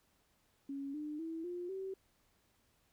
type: tone with pitch steps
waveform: sine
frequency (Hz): 277.2 / 300.5 / 325.9 / 353.3 / 383.1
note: C#4 / D4 / E4 / F4 / G4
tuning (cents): 0 / +40 / -20 / +20 / -40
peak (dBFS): -39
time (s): 0.69-1.94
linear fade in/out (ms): 5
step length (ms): 250
effects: pink hiss -74 dBFS RMS until 2.92 s